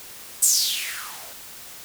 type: noise with band-pass filter sweep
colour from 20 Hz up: violet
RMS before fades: -24 dBFS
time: 0.42-1.34 s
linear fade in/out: 10 ms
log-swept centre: 8400 to 480 Hz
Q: 4.5
effects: white hiss -41 dBFS RMS until 1.84 s